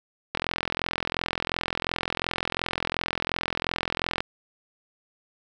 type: click train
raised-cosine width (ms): 0.3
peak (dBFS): -9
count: 166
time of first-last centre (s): 0.35-4.205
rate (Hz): 42.8
effects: none